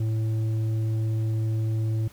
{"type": "tone with tanh clipping", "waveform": "sine", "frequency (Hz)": 110.5, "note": "A2", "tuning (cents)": 8, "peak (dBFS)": -24, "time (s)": [0, 2.08], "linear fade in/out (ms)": 5, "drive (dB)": 7, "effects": ["pink hiss -53 dBFS RMS until 2.12 s"]}